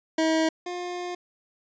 25% pulse tone pair in turn, 320 / 355.5 Hz, D#4 / F4, +49 / +31 cents, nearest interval major second, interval 182 cents, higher second, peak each -17 / -27 dBFS, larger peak first, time 0.18-0.49 / 0.66-1.15 s, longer second, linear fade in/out 5 ms, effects resampled to 16000 Hz

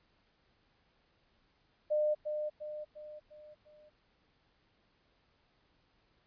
sine tone with echo, 604 Hz, D5, 48 cents sharp, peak -27 dBFS, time 1.9-2.15 s, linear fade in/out 20 ms, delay 350 ms, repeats 5, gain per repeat -6 dB, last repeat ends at 3.9 s, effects pink hiss -72 dBFS RMS until 6.26 s + resampled to 11025 Hz

